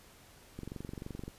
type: click train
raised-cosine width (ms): 3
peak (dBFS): -28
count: 17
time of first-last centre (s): 0.59-1.28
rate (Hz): 23.2
effects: pink hiss -58 dBFS RMS until 1.38 s + resampled to 32000 Hz